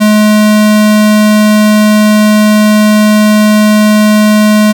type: tone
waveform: square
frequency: 212.2 Hz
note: G#3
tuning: 38 cents sharp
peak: -4 dBFS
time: 0-4.73 s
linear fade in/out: 20 ms
effects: none